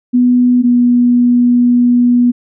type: tone pair in turn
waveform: sine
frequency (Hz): 246.9 / 243.4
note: B3 / B3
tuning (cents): 0 / -25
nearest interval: unison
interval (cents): 25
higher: first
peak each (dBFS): -6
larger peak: neither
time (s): 0.13-0.63 / 0.63-2.32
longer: second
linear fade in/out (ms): 20
effects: none